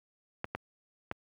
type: clicks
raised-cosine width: 0.5 ms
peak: -18 dBFS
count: 3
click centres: 0.444 / 0.55 / 1.114 s
effects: high-pass 60 Hz 12 dB/octave + 10-bit